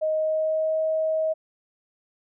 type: tone with pitch glide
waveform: sine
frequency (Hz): 625 to 633.7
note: D#5 to D#5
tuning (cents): +8 to +32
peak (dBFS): -21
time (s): 0.01-1.34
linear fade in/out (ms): 20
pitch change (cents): +24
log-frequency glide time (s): 0.14-0.8
effects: none